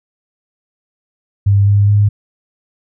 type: tone with pitch steps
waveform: sine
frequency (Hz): 100 / 101.51 / 103.05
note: G2 / G#2 / G#2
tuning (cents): +35 / -39 / -13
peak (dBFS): -7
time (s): 1.46-2.09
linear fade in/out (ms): 10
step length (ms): 210
effects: none